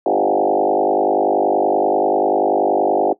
sine tone with frequency modulation, 561 Hz, C#5, 21 cents sharp, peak -13 dBFS, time 0.06-3.13 s, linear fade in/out 2 ms, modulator 50.4 Hz, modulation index 4.9, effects noise-tail reverb RT60 0.1 s tail -18 dB re dry

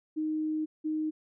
sine tone pair in turn, 310.5 / 310.5 Hz, D#4 / D#4, -3 / -3 cents, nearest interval unison, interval 0 cents, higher neither, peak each -28 dBFS, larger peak neither, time 0.16-0.66 / 0.84-1.11 s, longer first, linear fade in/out 20 ms, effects none

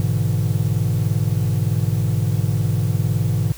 triangle chord, E dominant seventh, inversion first, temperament equal, 103.83 / 123.47 / 146.83 / 164.81 Hz, G#2 / B2 / D3 / E3, 0 / 0 / 0 / 0 cents, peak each -18 / -20 / -22 / -23 dBFS, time 0-3.52 s, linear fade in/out 0 ms, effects added 53 Hz sine -38 dBFS peak until 3.57 s + white hiss -41 dBFS RMS until 3.57 s

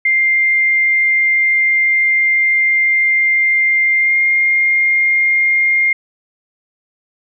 sine tone with pitch glide, 2102 to 2120 Hz, C7 to C7, +7 to +22 cents, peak -10 dBFS, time 0.05-5.93 s, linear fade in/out 5 ms, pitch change +15 cents, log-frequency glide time 3.99-4.14 s, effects none

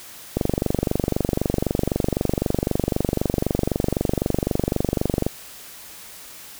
click train, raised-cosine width 2 ms, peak -6 dBFS, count 118, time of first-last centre 0.37-5.265 s, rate 23.9 Hz, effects white hiss -41 dBFS RMS until 6.59 s

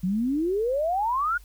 sine exponential sweep, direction up, 174.61 to 1480 Hz, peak -22 dBFS, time 0.03-1.38 s, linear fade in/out 10 ms, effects added 50 Hz sine -46 dBFS peak until 1.44 s + white hiss -58 dBFS RMS until 1.44 s

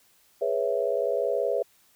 sine chord, C# minor seventh, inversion second, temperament equal, 415.3 / 493.9 / 554.4 / 659.3 Hz, G#4 / B4 / C#5 / E5, 0 / 0 / 0 / 0 cents, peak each -30 / -28 / -28 / -30 dBFS, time 0.41-1.63 s, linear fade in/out 10 ms, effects white hiss -62 dBFS RMS until 1.95 s

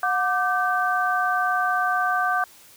sine tone cluster, 728 / 1179 / 1543 Hz, F#5 / D6 / G6, -28 / +6 / -28 cents, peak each -24 dBFS, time 0.03-2.44 s, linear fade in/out 2 ms, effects white hiss -50 dBFS RMS until 2.76 s

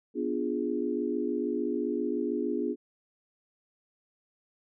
sine chord, B diminished seventh, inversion none, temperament equal, 246.9 / 293.7 / 349.2 / 415.3 Hz, B3 / D4 / F4 / Ab4, 0 / 0 / 0 / 0 cents, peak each -33 dBFS, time 0.14-2.76 s, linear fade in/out 50 ms, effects none

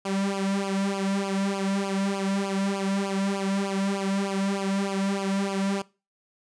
sawtooth tone with flanger, 196 Hz, G3, in tune, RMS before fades -27 dBFS, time 0.05-5.82 s, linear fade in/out 5 ms, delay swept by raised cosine 0.51 to 2.71 ms, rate 3.3 Hz, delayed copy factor -0.85, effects noise-tail reverb RT60 0.3 s tail -21 dB re dry + resampled to 22050 Hz

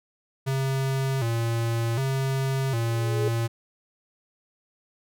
square tone with vibrato, 124.6 Hz, B2, 16 cents sharp, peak -24 dBFS, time 0.46-3.48 s, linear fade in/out 20 ms, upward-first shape square, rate 0.66 Hz, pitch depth 130 cents each way
sine tone with exponential growth, 420.3 Hz, G#4, 21 cents sharp, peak -22 dBFS, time 2.68-3.28 s, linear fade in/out 1 ms, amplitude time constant 130 ms
effects none

